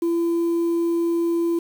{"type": "tone", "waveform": "sine", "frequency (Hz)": 338.1, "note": "E4", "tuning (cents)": 44, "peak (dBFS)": -16, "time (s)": [0.02, 1.59], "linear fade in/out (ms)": 5, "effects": ["tanh soft clip ceiling -17 dBFS", "7-bit"]}